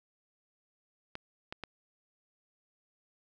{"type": "clicks", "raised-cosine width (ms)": 0.3, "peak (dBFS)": -23, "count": 3, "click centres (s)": [1.154, 1.525, 1.637], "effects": []}